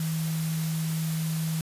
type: tone in noise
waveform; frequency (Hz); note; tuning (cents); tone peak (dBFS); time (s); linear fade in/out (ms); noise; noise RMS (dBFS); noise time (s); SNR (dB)
sine; 160; D#3; +49; -26; 0-1.61; 2; white; -38; 0-1.61; +9
effects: resampled to 32000 Hz